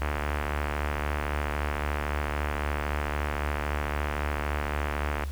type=click train; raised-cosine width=0.5 ms; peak=-14 dBFS; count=386; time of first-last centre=0.02-5.237 s; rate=73.8 Hz; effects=added 70 Hz sine -30 dBFS peak until 5.31 s + pink hiss -48 dBFS RMS until 5.31 s